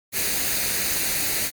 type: noise with comb filter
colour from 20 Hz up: white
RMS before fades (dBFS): -24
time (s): 0.12-1.51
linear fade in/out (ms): 50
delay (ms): 0.46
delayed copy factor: +0.5
effects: Opus 48 kbps